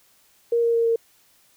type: tone with pitch steps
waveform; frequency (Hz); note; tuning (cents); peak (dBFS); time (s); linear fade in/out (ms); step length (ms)
sine; 468.8 / 465.6 / 462.3 / 459.2; A#4 / A#4 / A#4 / A#4; +10 / -2 / -14 / -26; -17; 0.52-0.96; 5; 110
effects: white hiss -59 dBFS RMS until 1.56 s